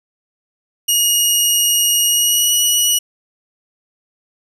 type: tone with pitch glide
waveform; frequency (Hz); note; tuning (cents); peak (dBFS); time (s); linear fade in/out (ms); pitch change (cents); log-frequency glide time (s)
15% pulse; 2876 to 2923; F#7 to F#7; -50 to -22; -5; 0.88-2.99; 10; +28; 2.05-2.52
effects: none